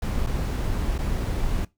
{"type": "noise with dropouts", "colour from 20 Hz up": "brown", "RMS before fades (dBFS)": -25, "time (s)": [0.02, 1.65], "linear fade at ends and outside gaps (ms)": 5, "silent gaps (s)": [[0.265, 0.269], [0.981, 0.987]], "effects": ["noise-tail reverb RT60 0.2 s tail -20 dB re dry"]}